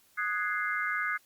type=chord; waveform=sine; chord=Ab dominant seventh; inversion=second; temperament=equal; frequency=1244.5 / 1480 / 1661.2 / 2093 Hz; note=Eb6 / Gb6 / Ab6 / C7; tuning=0 / 0 / 0 / 0 cents; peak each=-34 dBFS; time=0.17-1.18 s; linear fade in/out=20 ms; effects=white hiss -64 dBFS RMS until 1.25 s + Opus 48 kbps